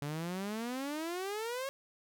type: exponential sweep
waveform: sawtooth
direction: up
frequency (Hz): 141.1 to 554.4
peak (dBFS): -32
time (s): 0.02-1.69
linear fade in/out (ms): 0
effects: none